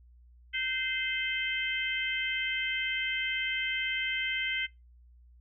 harmonic tone, 518 Hz, C5, 17 cents flat, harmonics 3 / 4 / 5 / 6, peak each -37 / -32 / -39 / -35 dBFS, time 0.53-4.67 s, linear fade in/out 20 ms, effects noise-tail reverb RT60 0.2 s tail -23 dB re dry + added 60 Hz sine -54 dBFS peak until 5.4 s

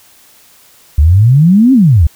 sine exponential two-way sweep, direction up then down, 69 to 275.6 to 69 Hz, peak -3 dBFS, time 0.98-2.07 s, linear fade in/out 5 ms, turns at 1.73 s, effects white hiss -44 dBFS RMS until 2.15 s

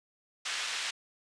pink band-pass noise, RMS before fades -35 dBFS, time 0.45-0.91 s, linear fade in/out 10 ms, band 1800 to 5800 Hz, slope 12 dB/octave, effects resampled to 22050 Hz

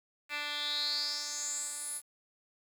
10% pulse tone with band-pass filter sweep, 293.7 Hz, D4, in tune, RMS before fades -36 dBFS, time 0.29-2.02 s, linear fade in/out 50 ms, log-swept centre 2600 to 11000 Hz, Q 6.9, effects 9-bit

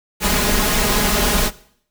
pink noise with comb filter, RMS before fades -17 dBFS, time 0.2-1.51 s, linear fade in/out 50 ms, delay 4.8 ms, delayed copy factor +0.8, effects noise-tail reverb RT60 0.6 s tail -18 dB re dry

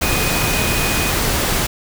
sine tone in noise, 2489 Hz, D#7, in tune, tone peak -24 dBFS, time 0.02-1.11 s, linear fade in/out 10 ms, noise pink, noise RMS -18 dBFS, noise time 0.01-1.67 s, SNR -9 dB, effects none

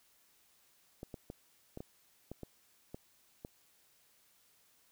clicks, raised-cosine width 2 ms, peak -30 dBFS, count 9, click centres 1.031 / 1.142 / 1.301 / 1.774 / 1.805 / 2.316 / 2.433 / 2.945 / 3.449 s, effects white hiss -69 dBFS RMS until 4.91 s

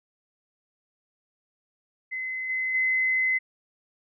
sine tone with level steps, 2043 Hz, C7, 42 cents flat, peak -29 / -25 / -21 dBFS, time 2.11-3.39 s, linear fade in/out 20 ms, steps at 2.49 / 2.74 s, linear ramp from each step 10 ms, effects none

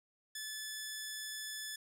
10% pulse tone, 1733 Hz, A6, 27 cents flat, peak -32 dBFS, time 0.35-1.76 s, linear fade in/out 5 ms, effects none

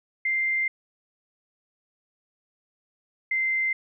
sine tone pair in turn, 2093 / 2080 Hz, C7 / C7, 0 / -11 cents, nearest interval unison, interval 11 cents, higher first, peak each -22 dBFS, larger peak neither, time 0.25-0.68 / 3.31-3.73 s, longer first, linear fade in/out 5 ms, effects none

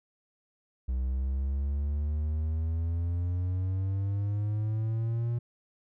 triangle exponential sweep, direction up, 62.6 to 119.5 Hz, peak -25 dBFS, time 0.88-5.39 s, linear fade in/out 10 ms, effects none

